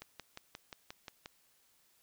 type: click train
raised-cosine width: 0.2 ms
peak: -27 dBFS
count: 8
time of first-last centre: 0.02-1.259 s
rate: 5.65 Hz
effects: white hiss -70 dBFS RMS until 2.02 s